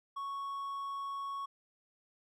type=tone; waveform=triangle; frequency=1108.7 Hz; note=C#6; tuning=in tune; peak=-35 dBFS; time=0.16-1.46 s; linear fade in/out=10 ms; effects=none